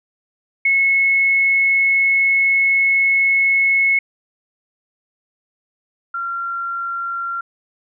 sine tone pair in turn, 2188 / 1375.8 Hz, C#7 / F6, -23 / -26 cents, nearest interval minor sixth, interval 803 cents, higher first, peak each -12 / -21 dBFS, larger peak first, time 0.65-3.99 / 6.14-7.41 s, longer first, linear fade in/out 5 ms, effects none

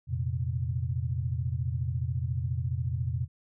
sine chord, F suspended fourth, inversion none, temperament equal with one note detuned, 86.3 / 116.54 / 130.81 Hz, F2 / Bb2 / C3, -20 / 0 / 0 cents, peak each -32 dBFS, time 0.07-3.28 s, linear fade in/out 50 ms, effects none

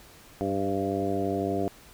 harmonic tone with a mistuned harmonic, 98 Hz, G2, in tune, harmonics 1 / 2 / 3 / 4 / 5 / 6 / 7, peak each -36 / -34 / -31 / -31 / -35 / -37 / -32 dBFS, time 0.41-1.68 s, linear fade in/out 0 ms, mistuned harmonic 6, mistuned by +17 cents, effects pink hiss -52 dBFS RMS until 1.93 s

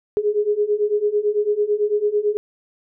sine beating tone pair, 411.8 / 420.8 Hz, G#4 / G#4, -15 / +23 cents, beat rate 9 Hz, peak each -21 / -19 dBFS, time 0.17-2.37 s, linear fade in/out 0 ms, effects none

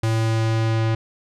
square tone with low-pass filter sweep, 112.2 Hz, A2, 34 cents sharp, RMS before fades -20 dBFS, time 0.03-0.95 s, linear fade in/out 5 ms, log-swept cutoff 9600 to 3700 Hz, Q 0.76, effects none

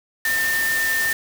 sine tone in noise, 1802 Hz, A6, 41 cents sharp, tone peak -19 dBFS, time 0.25-1.13 s, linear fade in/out 2 ms, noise white, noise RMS -27 dBFS, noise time 0.25-1.13 s, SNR +5 dB, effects none

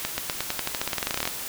accelerating click train, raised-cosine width 0.2 ms, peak -8 dBFS, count 21, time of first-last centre 0.05-1.275 s, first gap 130 ms, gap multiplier 0.91, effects white hiss -34 dBFS RMS until 1.48 s

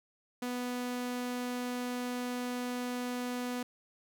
sawtooth tone, 246.9 Hz, B3, in tune, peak -30 dBFS, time 0.42-3.63 s, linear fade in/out 5 ms, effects none

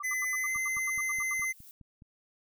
sine tone bursts, 1174.7 Hz, D6, in tune, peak -36 dBFS, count 14, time 0-1.446 s, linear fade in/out 5 ms, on 29 ms, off 80 ms
square tone with pitch glide, 2024 to 2063 Hz, B6 to C7, +42 to -25 cents, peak -30 dBFS, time 0.03-1.53 s, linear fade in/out 20 ms, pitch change +33 cents, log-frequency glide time 0.36-0.54 s
click train, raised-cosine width 5 ms, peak -40 dBFS, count 8, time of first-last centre 0.56-2.021 s, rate 4.79 Hz
violet noise with exponential growth, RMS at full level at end -50 dBFS, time 0.83-1.71 s, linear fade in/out 0 ms, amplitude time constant 190 ms
effects none

